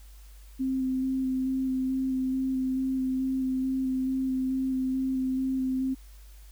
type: tone with vibrato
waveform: sine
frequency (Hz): 261.6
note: C4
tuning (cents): 0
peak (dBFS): -25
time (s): 0.59-5.95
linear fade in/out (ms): 20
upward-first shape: square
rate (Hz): 2.3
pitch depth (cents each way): 11
effects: added 50 Hz sine -46 dBFS peak until 6.51 s + white hiss -59 dBFS RMS until 6.51 s